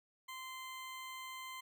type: tone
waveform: 20% pulse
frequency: 1039 Hz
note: C6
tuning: 12 cents flat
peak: -40 dBFS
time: 0.28-1.61 s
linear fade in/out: 10 ms
effects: none